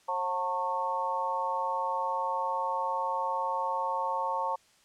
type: harmonic tone with a mistuned harmonic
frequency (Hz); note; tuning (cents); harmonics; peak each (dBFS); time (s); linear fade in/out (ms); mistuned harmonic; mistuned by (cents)
180; F#3; -47; 3 / 4 / 5 / 6; -36 / -40 / -30 / -34; 0.08-4.56; 10; 6; +28
effects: white hiss -63 dBFS RMS until 4.84 s + low-pass 8000 Hz 12 dB/octave